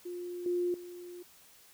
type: tone with level steps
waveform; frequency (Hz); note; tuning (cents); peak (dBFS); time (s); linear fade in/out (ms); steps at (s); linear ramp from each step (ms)
sine; 353.6; F4; +22; -37 / -28 / -43; 0.05-1.23; 10; 0.46 / 0.74; 2
effects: white hiss -59 dBFS RMS until 1.73 s

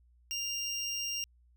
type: tone pair together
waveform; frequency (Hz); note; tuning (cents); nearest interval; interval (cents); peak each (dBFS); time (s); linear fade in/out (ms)
square; 2794 / 5598; F7 / F8; 0 / +3; octave; 1203; -38 / -36; 0.31-1.24; 0
effects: added 60 Hz sine -61 dBFS peak until 1.56 s

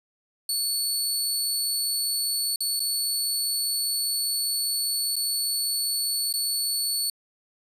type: tone with dropouts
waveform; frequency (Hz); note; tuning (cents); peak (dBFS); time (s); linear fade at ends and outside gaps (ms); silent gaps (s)
20% pulse; 4435; C#8; 0; -18; 0.49-7.1; 2; 2.56-2.605 / 2.795-2.802 / 5.157-5.164 / 6.327-6.338
effects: resampled to 32000 Hz + 9-bit

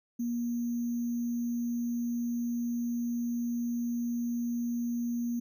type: tone with sample-and-hold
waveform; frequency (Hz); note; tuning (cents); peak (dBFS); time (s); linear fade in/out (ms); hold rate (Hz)
sine; 237.9; A#3; +35; -29; 0.19-5.4; 10; 6300
effects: none

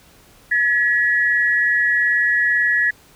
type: tone pair together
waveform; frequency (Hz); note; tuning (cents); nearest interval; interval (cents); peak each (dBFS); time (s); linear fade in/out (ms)
sine; 1698 / 1920.4; G#6 / B6; +38 / -49; major second; 213; -17; 0.51-2.91; 10
effects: pink hiss -50 dBFS RMS until 3.15 s

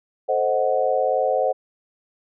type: chord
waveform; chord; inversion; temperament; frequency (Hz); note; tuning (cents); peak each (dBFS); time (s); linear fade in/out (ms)
sine; A diminished seventh; none; equal; 440 / 523.3 / 622.3 / 740; A4 / C5 / Eb5 / Gb5; 0 / 0 / 0 / 0; -27 / -21 / -24 / -23; 0.28-1.53; 20
effects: none

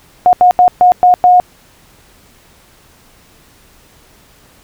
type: tone bursts at uneven times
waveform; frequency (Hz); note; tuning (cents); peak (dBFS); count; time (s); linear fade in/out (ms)
sine; 722; F#5; -43; -3; 6; 0.26-0.33 / 0.41-0.51 / 0.59-0.68 / 0.81-0.92 / 1.03-1.14 / 1.24-1.4; 0
effects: pink hiss -46 dBFS RMS until 4.63 s

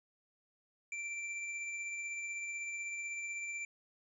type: tone with tremolo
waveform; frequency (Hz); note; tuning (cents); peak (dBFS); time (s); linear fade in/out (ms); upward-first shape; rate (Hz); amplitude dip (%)
square; 2349; D7; 0; -38; 0.92-3.65; 2; triangle; 16; 30
effects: resampled to 24000 Hz + 13-bit

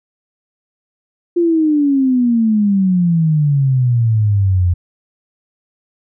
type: exponential sweep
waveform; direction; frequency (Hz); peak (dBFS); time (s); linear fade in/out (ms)
sine; down; 350.5 to 86.3; -10; 1.36-4.74; 10
effects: none

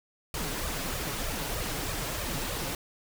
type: noise with flanger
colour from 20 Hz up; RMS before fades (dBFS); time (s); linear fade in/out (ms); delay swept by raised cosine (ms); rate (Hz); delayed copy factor
pink; -33; 0.34-2.75; 2; 1.6 to 7.3; 3.2; +1
effects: none

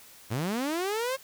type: linear sweep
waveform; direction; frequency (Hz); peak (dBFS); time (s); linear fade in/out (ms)
sawtooth; up; 99.2 to 545; -24; 0.3-1.17; 20
effects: white hiss -52 dBFS RMS until 1.23 s

